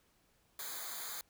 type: noise with comb filter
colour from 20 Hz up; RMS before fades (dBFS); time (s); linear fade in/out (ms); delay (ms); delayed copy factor
white; -43; 0.59-1.21; 2; 0.36; -0.9
effects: pink hiss -72 dBFS RMS until 1.29 s